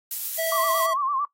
violet noise with tremolo, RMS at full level -27 dBFS, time 0.11-0.86 s, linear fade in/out 2 ms, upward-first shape triangle, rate 8.8 Hz, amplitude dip 25%
square tone, 653 Hz, E5, 17 cents flat, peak -26 dBFS, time 0.38-0.94 s, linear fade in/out 10 ms
sine tone with vibrato, 1108.7 Hz, C#6, in tune, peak -22 dBFS, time 0.52-1.25 s, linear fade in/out 2 ms, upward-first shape sine, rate 8.9 Hz, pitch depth 100 cents each way
effects noise-tail reverb RT60 0.1 s tail -17 dB re dry + AAC 48 kbps

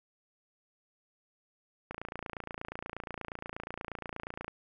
click train, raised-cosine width 0.5 ms, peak -23 dBFS, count 74, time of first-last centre 1.91-4.48 s, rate 28.4 Hz, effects none

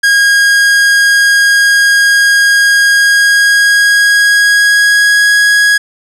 45% pulse tone with pitch glide, 1633 to 1658.7 Hz, G#6 to G#6, -30 to -3 cents, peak -5 dBFS, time 0.03-5.78 s, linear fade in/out 10 ms, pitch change +27 cents, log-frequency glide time 2.9-5.3 s, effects low-pass 10000 Hz 12 dB/octave + 7-bit

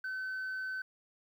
sine tone, 1524 Hz, G6, 49 cents flat, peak -33 dBFS, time 0.04-0.82 s, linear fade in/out 5 ms, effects tanh soft clip ceiling -34 dBFS + 11-bit

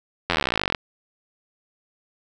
slowing click train, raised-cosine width 0.3 ms, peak -4 dBFS, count 28, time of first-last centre 0.3-0.748 s, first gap 11 ms, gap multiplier 1.03, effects none

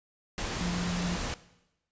sine tone in noise, 176.4 Hz, F3, 18 cents sharp, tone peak -29 dBFS, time 0.61-1.16 s, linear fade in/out 0 ms, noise pink, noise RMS -34 dBFS, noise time 0.38-1.34 s, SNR +2 dB, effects noise-tail reverb RT60 0.9 s tail -17 dB re dry + resampled to 16000 Hz

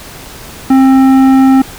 triangle tone with tanh clipping, 265.5 Hz, C4, 25 cents sharp, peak -5 dBFS, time 0.7-1.62 s, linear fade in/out 5 ms, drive 16 dB, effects pink hiss -30 dBFS RMS until 1.78 s

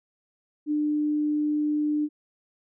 sine tone, 299.2 Hz, D4, 32 cents sharp, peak -22 dBFS, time 0.66-2.09 s, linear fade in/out 50 ms, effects none

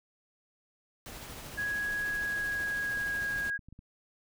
pink noise with tremolo, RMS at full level -43 dBFS, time 1.06-3.5 s, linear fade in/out 0 ms, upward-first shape triangle, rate 13 Hz, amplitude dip 30%
sine tone with pitch glide, 1662 to 1642 Hz, G#6 to G#6, +1 to -20 cents, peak -30 dBFS, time 1.57-3.58 s, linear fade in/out 20 ms, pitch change -21 cents, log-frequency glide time 2.08-3.3 s
clicks, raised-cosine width 5 ms, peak -37 dBFS, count 9, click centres 2.972 / 3.014 / 3.22 / 3.361 / 3.473 / 3.592 / 3.686 / 3.726 / 3.791 s
effects none

